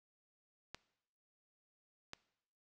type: clicks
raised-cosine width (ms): 0.2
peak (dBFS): -27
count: 2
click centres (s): 0.746 / 2.134
effects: noise-tail reverb RT60 0.8 s tail -20 dB re dry